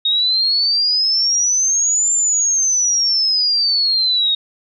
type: exponential two-way sweep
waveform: sine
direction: up then down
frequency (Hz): 3729 to 7290 to 3729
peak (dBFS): -13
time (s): 0.05-4.35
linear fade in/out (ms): 5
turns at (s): 2.13
effects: none